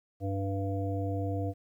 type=harmonic tone; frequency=98 Hz; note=G2; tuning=in tune; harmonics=1 / 3 / 5 / 7; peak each=-31 / -36 / -38 / -39 dBFS; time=0.2-1.54 s; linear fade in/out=50 ms; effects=11-bit